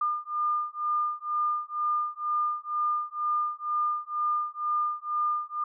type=beating tone pair; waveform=sine; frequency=1206 / 1208.1 Hz; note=D6 / D6; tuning=+46 / +49 cents; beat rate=2.1 Hz; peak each=-29 / -29 dBFS; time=0.01-5.64 s; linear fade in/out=5 ms; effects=none